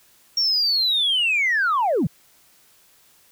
sine linear sweep, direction down, 5588 to 116.54 Hz, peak -16 dBFS, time 0.37-2.07 s, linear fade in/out 5 ms, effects tanh soft clip ceiling -14 dBFS + white hiss -56 dBFS RMS until 3.31 s

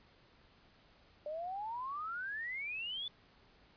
sine exponential sweep, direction up, 587.3 to 3520 Hz, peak -38 dBFS, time 1.26-3.08 s, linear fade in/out 2 ms, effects pink hiss -65 dBFS RMS until 3.76 s + resampled to 11025 Hz

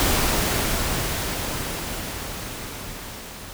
pink noise with level ramp, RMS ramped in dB -20 to -38 dBFS, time 0-3.53 s, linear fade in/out 0 ms, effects none

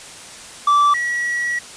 triangle tone pair in turn, 1163 / 1927.3 Hz, D6 / B6, -17 / -43 cents, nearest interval major sixth, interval 874 cents, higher second, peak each -9 / -17 dBFS, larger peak first, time 0.67-0.94 / 0.94-1.59 s, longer second, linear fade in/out 5 ms, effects white hiss -37 dBFS RMS until 1.76 s + resampled to 22050 Hz

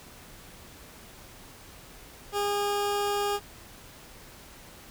20% pulse tone, 407.9 Hz, G#4, 31 cents flat, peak -21 dBFS, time 2.32-3.4 s, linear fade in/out 50 ms, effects pink hiss -49 dBFS RMS until 4.9 s

